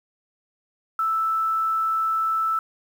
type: tone with quantisation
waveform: sine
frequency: 1318.5 Hz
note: E6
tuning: in tune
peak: -20 dBFS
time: 0.99-2.59 s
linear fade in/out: 2 ms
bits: 8
effects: none